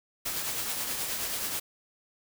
white noise with tremolo, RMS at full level -31 dBFS, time 0.25-1.6 s, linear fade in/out 10 ms, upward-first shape triangle, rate 9.4 Hz, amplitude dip 40%, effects none

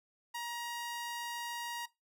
sawtooth tone, 947 Hz, A#5, 27 cents sharp, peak -34 dBFS, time 0.34-1.86 s, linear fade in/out 10 ms, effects noise-tail reverb RT60 0.2 s tail -18 dB re dry

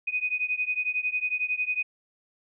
sine beating tone pair, 2489 / 2500 Hz, D#7 / D#7, 0 / +8 cents, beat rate 11 Hz, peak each -28 / -29 dBFS, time 0.07-1.83 s, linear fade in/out 10 ms, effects none

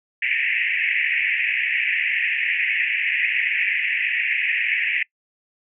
pink band-pass noise, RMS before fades -22 dBFS, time 0.22-5.03 s, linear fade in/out 5 ms, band 1800 to 2700 Hz, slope 96 dB/octave, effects noise-tail reverb RT60 0.1 s tail -25 dB re dry

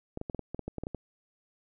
clicks, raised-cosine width 2 ms, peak -22 dBFS, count 12, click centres 0.174 / 0.214 / 0.298 / 0.347 / 0.393 / 0.546 / 0.593 / 0.68 / 0.783 / 0.836 / 0.869 / 0.947 s, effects none

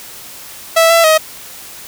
sawtooth tone with pitch steps, 657 / 668 / 630 Hz, E5 / E5 / D#5, -6 / +23 / +21 cents, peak -3 dBFS, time 0.76-1.18 s, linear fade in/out 10 ms, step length 140 ms, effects white hiss -33 dBFS RMS until 1.87 s

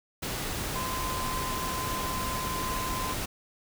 sine tone in noise, 1031 Hz, C6, 26 cents flat, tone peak -33 dBFS, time 0.75-3.14 s, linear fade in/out 10 ms, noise pink, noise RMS -33 dBFS, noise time 0.22-3.26 s, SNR -3 dB, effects none

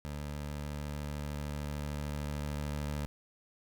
20% pulse tone with level ramp, 73.42 Hz, D2, in tune, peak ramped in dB -33 to -29 dBFS, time 0.05-3.06 s, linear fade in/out 0 ms, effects none

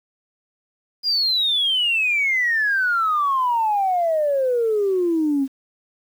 sine exponential sweep, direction down, 4922 to 263.6 Hz, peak -16 dBFS, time 1.03-5.48 s, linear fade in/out 50 ms, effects tanh soft clip ceiling -12 dBFS + 8-bit

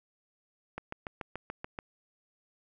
click train, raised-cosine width 0.5 ms, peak -22 dBFS, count 8, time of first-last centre 0.78-1.789 s, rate 6.94 Hz, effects none

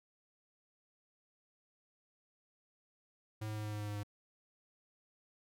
square tone with pitch steps, 108.1 / 107.35 / 106.61 / 105.88 / 105.14 / 104.42 / 103.7 / 102.98 Hz, A2 / A2 / G#2 / G#2 / G#2 / G#2 / G#2 / G#2, -30 / -42 / +46 / +34 / +22 / +10 / -2 / -14 cents, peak -39 dBFS, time 3.41-4.034 s, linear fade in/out 10 ms, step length 78 ms, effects none

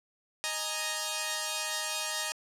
5% pulse chord, D# suspended fourth, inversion none, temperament equal, 622.3 / 830.6 / 932.3 Hz, D#5 / G#5 / A#5, 0 / 0 / 0 cents, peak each -24 / -26 / -23 dBFS, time 0.44-2.32 s, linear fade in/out 0 ms, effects low-pass 12000 Hz 12 dB/octave

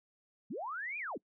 sine linear two-way sweep, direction up then down, 155.56 to 2489 to 155.56 Hz, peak -37 dBFS, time 0.5-1.18 s, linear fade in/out 10 ms, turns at 0.98 s, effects noise-tail reverb RT60 0.1 s tail -25 dB re dry

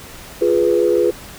sine chord, F diminished, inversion none, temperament equal, 349.2 / 415.3 / 493.9 Hz, F4 / Ab4 / Cb5, 0 / 0 / 0 cents, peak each -16 dBFS, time 0.41-1.11 s, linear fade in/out 10 ms, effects tanh soft clip ceiling -3 dBFS + pink hiss -37 dBFS RMS until 1.38 s

